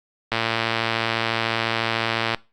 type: click train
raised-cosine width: 0.3 ms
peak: -5 dBFS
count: 232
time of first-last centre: 0.32-2.346 s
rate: 114 Hz
effects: noise-tail reverb RT60 0.3 s tail -22 dB re dry + Opus 48 kbps